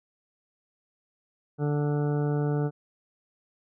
harmonic tone, 146.83 Hz, D3, in tune, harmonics 1 / 2 / 3 / 4 / 5 / 6 / 8 / 9 / 10, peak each -25 / -32 / -31 / -41 / -40 / -45 / -50 / -47 / -47 dBFS, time 1.58-2.71 s, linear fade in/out 50 ms, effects none

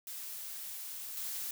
blue noise with level steps, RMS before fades -43 / -39 dBFS, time 0.07-1.51 s, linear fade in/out 2 ms, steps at 1.17 s, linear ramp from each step 2 ms, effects none

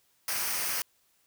white noise with comb filter, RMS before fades -31 dBFS, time 0.28-0.82 s, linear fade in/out 2 ms, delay 0.27 ms, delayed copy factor -0.55, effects white hiss -69 dBFS RMS until 1.26 s

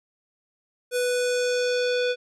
square tone with low-pass filter sweep, 494 Hz, B4, in tune, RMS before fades -24 dBFS, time 0.91-2.16 s, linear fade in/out 50 ms, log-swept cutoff 11000 to 3600 Hz, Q 1.8, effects none

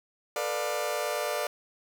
sawtooth chord, B half-diminished seventh, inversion third, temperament just, 444.5 / 493.9 / 592.7 / 711.2 Hz, A4 / B4 / D5 / F5, +18 / 0 / +16 / +31 cents, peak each -32 / -32 / -27 / -32 dBFS, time 0.36-1.47 s, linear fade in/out 2 ms, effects none

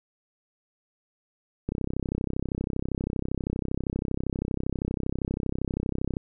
click train, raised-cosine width 3 ms, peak -15 dBFS, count 147, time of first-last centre 1.69-6.169 s, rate 32.6 Hz, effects none

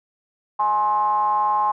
triangle ring-modulated tone, 111.2 Hz, A2, 19 cents sharp, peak -12 dBFS, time 0.59-1.72 s, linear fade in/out 10 ms, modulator 948 Hz, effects none

